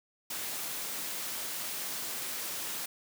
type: high-pass noise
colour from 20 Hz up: white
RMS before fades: -37 dBFS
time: 0.3-2.86 s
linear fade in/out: 5 ms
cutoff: 150 Hz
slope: 12 dB/octave
effects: none